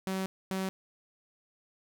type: tone pair in turn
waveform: sawtooth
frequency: 190 / 190 Hz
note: F#3 / F#3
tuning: +46 / +46 cents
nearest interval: unison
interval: 0 cents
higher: neither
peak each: -27 dBFS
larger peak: neither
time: 0.07-0.26 / 0.51-0.69 s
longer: first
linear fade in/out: 0 ms
effects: none